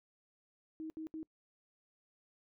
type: tone bursts at uneven times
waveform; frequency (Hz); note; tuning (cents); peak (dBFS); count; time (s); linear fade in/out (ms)
sine; 316.7; D#4; +31; -40; 3; 0.8-0.9 / 0.97-1.07 / 1.14-1.23; 0
effects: noise-tail reverb RT60 0.1 s tail -25 dB re dry